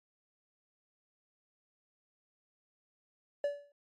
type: tone with exponential decay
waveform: triangle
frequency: 575 Hz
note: D5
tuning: 37 cents flat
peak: -24 dBFS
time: 3.44-3.72 s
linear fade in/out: 2 ms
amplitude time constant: 59 ms
effects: noise-tail reverb RT60 0.2 s tail -26 dB re dry + MP3 48 kbps